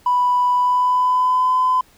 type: tone with pitch glide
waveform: triangle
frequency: 987.8 to 1015.6 Hz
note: B5 to B5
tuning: 0 to +48 cents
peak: -10 dBFS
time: 0.06-1.81 s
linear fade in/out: 5 ms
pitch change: +48 cents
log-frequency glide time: 0.54-1.53 s
effects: tanh soft clip ceiling -11 dBFS + pink hiss -53 dBFS RMS until 1.97 s